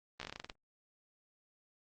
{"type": "slowing click train", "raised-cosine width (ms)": 0.2, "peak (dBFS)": -24, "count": 11, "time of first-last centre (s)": [0.2, 0.499], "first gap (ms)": 14, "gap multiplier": 1.16, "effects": ["low-pass 7000 Hz 12 dB/octave", "Opus 24 kbps"]}